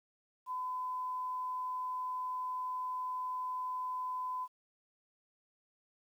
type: tone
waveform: sine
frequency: 1011 Hz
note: B5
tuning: 40 cents sharp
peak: -35 dBFS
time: 0.46-4.48 s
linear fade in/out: 50 ms
effects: 11-bit